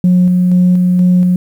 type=tone with tremolo; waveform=sine; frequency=180.3 Hz; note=F#3; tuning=45 cents flat; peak=-4 dBFS; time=0.04-1.36 s; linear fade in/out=2 ms; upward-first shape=square; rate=2.1 Hz; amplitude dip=25%; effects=tanh soft clip ceiling -3 dBFS + 7-bit